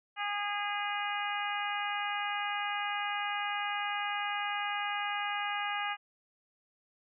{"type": "harmonic tone", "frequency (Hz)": 410, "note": "G#4", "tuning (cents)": -22, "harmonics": [2, 3, 4, 5, 6, 7], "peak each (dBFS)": [-36, -38, -39, -40, -41, -41], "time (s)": [0.16, 5.97], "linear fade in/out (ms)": 50, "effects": []}